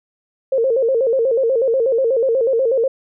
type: tone with vibrato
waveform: sine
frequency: 493.9 Hz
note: B4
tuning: in tune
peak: -13 dBFS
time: 0.52-2.88 s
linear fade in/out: 5 ms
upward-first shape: square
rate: 8.2 Hz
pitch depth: 130 cents each way
effects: none